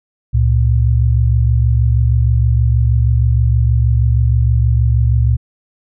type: tone pair together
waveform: sine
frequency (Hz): 69.06 / 115.4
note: C#2 / A#2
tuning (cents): -6 / -17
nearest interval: major sixth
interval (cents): 889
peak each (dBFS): -12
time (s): 0.33-5.37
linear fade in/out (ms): 20
effects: none